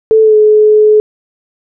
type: tone with pitch glide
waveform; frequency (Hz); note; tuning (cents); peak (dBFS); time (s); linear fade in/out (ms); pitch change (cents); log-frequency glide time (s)
sine; 440 to 426.5; A4 to G#4; 0 to +46; -3; 0.11-1; 0; -54; 0.22-0.36
effects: none